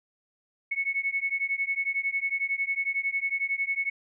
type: beating tone pair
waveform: sine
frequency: 2200 / 2211 Hz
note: C#7 / C#7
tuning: -14 / -5 cents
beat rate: 11 Hz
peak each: -29 dBFS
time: 0.71-3.9 s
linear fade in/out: 10 ms
effects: none